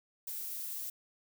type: noise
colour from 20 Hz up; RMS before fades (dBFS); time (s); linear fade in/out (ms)
violet; -40; 0.27-0.9; 5
effects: none